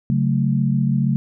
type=chord; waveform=sine; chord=F# minor; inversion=second; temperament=equal; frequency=138.59 / 185 / 220 Hz; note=C#3 / F#3 / A3; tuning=0 / 0 / 0 cents; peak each=-18 / -22 / -21 dBFS; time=0.1-1.16 s; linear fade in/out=0 ms; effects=none